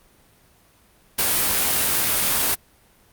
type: noise with comb filter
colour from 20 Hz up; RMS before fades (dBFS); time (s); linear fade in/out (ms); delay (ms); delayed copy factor
white; -20; 1.18-2.55; 10; 19; -0.6
effects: pink hiss -56 dBFS RMS until 3.12 s + Opus 32 kbps